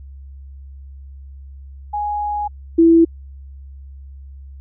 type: tone pair in turn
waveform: sine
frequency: 830.6 / 331.4 Hz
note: G#5 / E4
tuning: 0 / +9 cents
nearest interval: octave + major third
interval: 1591 cents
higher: first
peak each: -19 / -7 dBFS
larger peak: second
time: 1.93-2.48 / 2.78-3.05 s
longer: first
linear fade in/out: 10 ms
effects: added 68 Hz sine -34 dBFS peak until 4.6 s